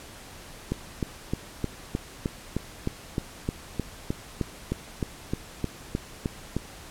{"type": "click train", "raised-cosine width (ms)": 3, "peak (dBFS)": -13, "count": 20, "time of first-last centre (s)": [0.72, 6.566], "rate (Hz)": 3.25, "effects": ["pink hiss -45 dBFS RMS until 6.9 s", "low-pass 12000 Hz 12 dB/octave"]}